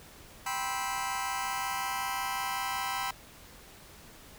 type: chord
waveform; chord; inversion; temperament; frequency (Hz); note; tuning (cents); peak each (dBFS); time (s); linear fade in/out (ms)
sawtooth; C major seventh; second; just; 784.9 / 981.1 / 1046.5 / 1308.1; G5 / B5 / C6 / E6; +2 / -12 / 0 / -14; -32 / -32 / -34 / -35; 0.46-3.11; 5
effects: pink hiss -52 dBFS RMS until 4.38 s